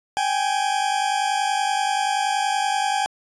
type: tone pair together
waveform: 40% pulse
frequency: 780.1 / 830.6 Hz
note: G5 / G#5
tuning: -9 / 0 cents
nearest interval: minor second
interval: 109 cents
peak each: -22 dBFS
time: 0.17-3.06 s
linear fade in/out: 0 ms
effects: resampled to 22050 Hz